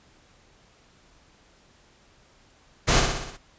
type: noise with echo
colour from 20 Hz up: pink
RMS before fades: -19 dBFS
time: 2.87-3.01 s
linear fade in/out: 20 ms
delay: 61 ms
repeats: 6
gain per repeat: -4 dB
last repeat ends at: 3.376 s
effects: pink hiss -58 dBFS RMS until 3.58 s + resampled to 16000 Hz